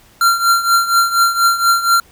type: tone with tremolo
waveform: square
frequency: 1375 Hz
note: F6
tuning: 27 cents flat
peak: -8 dBFS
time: 0.21-2 s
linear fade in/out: 2 ms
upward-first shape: triangle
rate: 4.2 Hz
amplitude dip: 80%
effects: pink hiss -48 dBFS RMS until 2.11 s